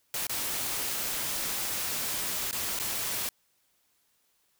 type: noise with dropouts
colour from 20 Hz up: white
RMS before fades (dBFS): -32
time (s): 0.14-3.29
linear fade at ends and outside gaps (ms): 1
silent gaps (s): 0.269-0.295 / 2.511-2.528 / 2.79-2.798
effects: white hiss -71 dBFS RMS until 4.59 s